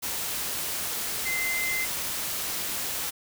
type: tone in noise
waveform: sine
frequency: 2071 Hz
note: C7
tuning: 18 cents flat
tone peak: -27 dBFS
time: 1.25-1.86 s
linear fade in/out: 20 ms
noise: white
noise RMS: -31 dBFS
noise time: 0.02-3.11 s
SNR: +1 dB
effects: none